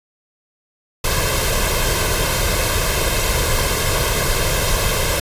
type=noise with comb filter; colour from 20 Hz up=pink; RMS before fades=-18 dBFS; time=1.04-5.2 s; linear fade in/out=5 ms; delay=1.9 ms; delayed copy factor=+0.65; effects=resampled to 32000 Hz